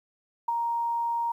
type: tone with ADSR envelope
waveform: sine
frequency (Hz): 935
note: A#5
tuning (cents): +5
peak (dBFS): -21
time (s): 0.48-1.32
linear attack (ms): 7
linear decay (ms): 13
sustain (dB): -4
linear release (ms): 6
effects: 10-bit